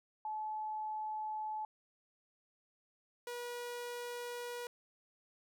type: tone pair in turn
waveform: sine / sawtooth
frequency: 861 / 483.2 Hz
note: A5 / B4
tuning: -38 / -38 cents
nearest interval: minor seventh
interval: 1000 cents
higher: first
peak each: -37 / -37 dBFS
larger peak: neither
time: 0.25-1.65 / 3.27-4.67 s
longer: neither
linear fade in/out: 2 ms
effects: none